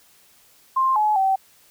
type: tone with pitch steps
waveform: sine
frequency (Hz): 1054 / 850 / 770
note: C6 / G#5 / G5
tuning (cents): +12 / +40 / -31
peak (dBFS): -16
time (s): 0.76-1.36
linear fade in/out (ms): 10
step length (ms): 200
effects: white hiss -55 dBFS RMS until 1.7 s